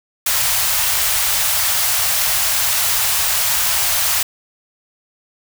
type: band-stop noise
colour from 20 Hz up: white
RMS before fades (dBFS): -17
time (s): 0.26-4.23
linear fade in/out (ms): 5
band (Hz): 120 to 630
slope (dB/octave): 24
effects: none